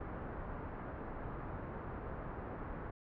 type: low-pass noise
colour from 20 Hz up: pink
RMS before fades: -44 dBFS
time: 0-2.91 s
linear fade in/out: 10 ms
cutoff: 1500 Hz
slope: 24 dB/octave
effects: none